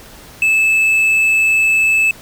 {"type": "tone with hard clipping", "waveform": "triangle", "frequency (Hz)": 2617, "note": "E7", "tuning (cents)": -13, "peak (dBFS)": -11, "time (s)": [0.42, 2.11], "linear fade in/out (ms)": 2, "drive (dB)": 6, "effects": ["pink hiss -39 dBFS RMS until 2.21 s"]}